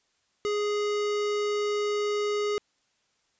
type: tone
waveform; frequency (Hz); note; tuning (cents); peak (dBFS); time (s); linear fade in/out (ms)
square; 415.3; G#4; 0; -26; 0.45-2.58; 0
effects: white hiss -71 dBFS RMS until 3.39 s + resampled to 16000 Hz